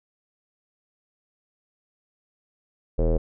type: tone with low-pass filter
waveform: square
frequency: 40.58 Hz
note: E1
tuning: 26 cents flat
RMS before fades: -21 dBFS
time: 2.98-3.18 s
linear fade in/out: 10 ms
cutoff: 500 Hz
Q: 6
effects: none